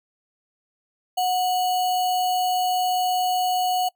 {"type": "tone with sample-and-hold", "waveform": "sine", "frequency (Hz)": 733, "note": "F#5", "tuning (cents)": -16, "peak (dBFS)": -19, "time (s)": [1.17, 3.89], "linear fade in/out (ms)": 10, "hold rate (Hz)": 3675, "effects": ["noise-tail reverb RT60 0.1 s tail -22 dB re dry"]}